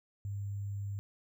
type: tone with sample-and-hold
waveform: sine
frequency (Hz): 100.4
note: G2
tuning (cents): +42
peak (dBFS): -35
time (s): 0.25-0.99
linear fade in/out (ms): 0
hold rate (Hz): 7350
effects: none